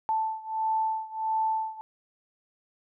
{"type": "beating tone pair", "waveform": "sine", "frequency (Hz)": [880, 881.5], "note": ["A5", "A5"], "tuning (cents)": [0, 3], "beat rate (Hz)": 1.5, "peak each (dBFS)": [-28, -30], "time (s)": [0.09, 1.81], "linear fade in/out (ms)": 0, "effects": []}